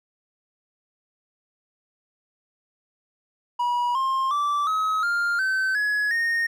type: tone with pitch steps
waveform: triangle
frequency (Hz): 968 / 1061.7 / 1164.5 / 1277.3 / 1401 / 1536.6 / 1685.4 / 1848.6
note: B5 / C6 / D6 / D#6 / F6 / G6 / G#6 / A#6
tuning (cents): -35 / +25 / -15 / +45 / +5 / -35 / +25 / -15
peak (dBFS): -19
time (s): 3.59-6.47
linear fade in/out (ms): 10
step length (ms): 360
effects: none